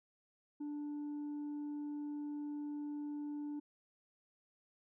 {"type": "tone with tanh clipping", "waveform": "triangle", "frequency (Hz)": 293.7, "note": "D4", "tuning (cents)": 0, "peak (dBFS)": -40, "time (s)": [0.6, 3.6], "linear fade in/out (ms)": 10, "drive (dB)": 7, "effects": []}